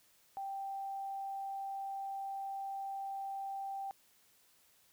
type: tone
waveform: sine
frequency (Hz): 784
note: G5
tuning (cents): 0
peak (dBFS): -38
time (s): 0.37-3.91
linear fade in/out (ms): 0
effects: white hiss -68 dBFS RMS until 4.92 s